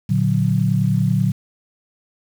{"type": "chord", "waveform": "sine", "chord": "Bb augmented", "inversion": "none", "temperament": "equal", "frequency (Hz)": [116.54, 146.83, 185], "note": ["Bb2", "D3", "F#3"], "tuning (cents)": [0, 0, 0], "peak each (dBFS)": -19, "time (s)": [0.09, 1.32], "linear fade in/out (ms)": 10, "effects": ["7-bit"]}